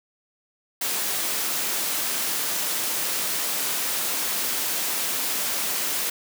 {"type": "high-pass noise", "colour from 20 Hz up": "white", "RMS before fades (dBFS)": -26, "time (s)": [0.81, 6.1], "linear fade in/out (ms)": 5, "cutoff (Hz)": 190, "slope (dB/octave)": 12, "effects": []}